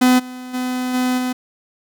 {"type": "tone with level steps", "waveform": "45% pulse", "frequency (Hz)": 252.4, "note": "B3", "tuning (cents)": 38, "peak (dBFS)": [-10, -30, -20, -16, -19], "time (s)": [0.01, 1.33], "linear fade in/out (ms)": 10, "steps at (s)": [0.18, 0.53, 0.93, 1.17], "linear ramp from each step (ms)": 20, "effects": []}